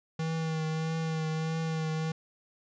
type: tone with vibrato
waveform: square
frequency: 159.9 Hz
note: D#3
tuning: 48 cents sharp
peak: -30 dBFS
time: 0.19-2.12 s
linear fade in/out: 5 ms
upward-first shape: triangle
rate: 1.6 Hz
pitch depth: 28 cents each way
effects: resampled to 16000 Hz + 12-bit